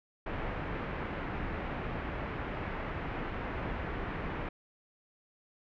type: low-pass noise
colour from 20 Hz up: pink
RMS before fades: -37 dBFS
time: 0.26-4.49 s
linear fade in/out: 5 ms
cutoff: 2300 Hz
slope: 24 dB/octave
effects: none